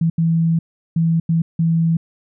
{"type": "tone bursts at uneven times", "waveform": "sine", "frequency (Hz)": 164.81, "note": "E3", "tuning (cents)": 0, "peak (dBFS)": -13, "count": 5, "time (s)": [[0.01, 0.1], [0.18, 0.59], [0.96, 1.2], [1.29, 1.42], [1.59, 1.97]], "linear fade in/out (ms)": 5, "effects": []}